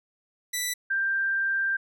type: tone pair in turn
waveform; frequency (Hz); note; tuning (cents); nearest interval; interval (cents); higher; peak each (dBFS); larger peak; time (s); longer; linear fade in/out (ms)
10% pulse / sine; 1975.5 / 1580.7; B6 / G6; 0 / +14; major third; 386; first; -18 / -23; first; 0.53-0.74 / 0.9-1.77; second; 10
effects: none